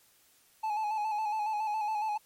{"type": "tone with vibrato", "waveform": "triangle", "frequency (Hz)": 855, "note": "A5", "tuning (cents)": -50, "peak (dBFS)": -27, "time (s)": [0.63, 2.18], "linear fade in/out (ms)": 10, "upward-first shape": "square", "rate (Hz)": 7.2, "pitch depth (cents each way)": 40, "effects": ["white hiss -64 dBFS RMS until 2.25 s", "MP3 64 kbps"]}